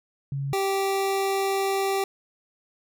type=tone pair in turn; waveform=sine / 25% pulse; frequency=138.59 / 390.3 Hz; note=C#3 / G4; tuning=0 / -8 cents; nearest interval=octave + tritone; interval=1792 cents; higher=second; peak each=-26 / -19 dBFS; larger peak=second; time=0.32-0.53 / 0.53-2.04 s; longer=second; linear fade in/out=2 ms; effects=none